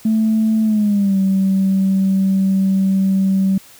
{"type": "tone with pitch glide", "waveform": "sine", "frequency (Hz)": [219.7, 192.37], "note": ["A3", "G3"], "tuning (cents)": [-2, -32], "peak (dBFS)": -11, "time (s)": [0.05, 3.58], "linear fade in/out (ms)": 5, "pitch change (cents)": -230, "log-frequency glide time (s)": [0.63, 1.18], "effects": ["tanh soft clip ceiling -8 dBFS", "white hiss -44 dBFS RMS until 3.79 s"]}